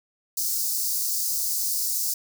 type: high-pass noise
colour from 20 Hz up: white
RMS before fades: -26 dBFS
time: 0.37-2.14 s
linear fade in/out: 5 ms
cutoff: 4600 Hz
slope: 48 dB/octave
effects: none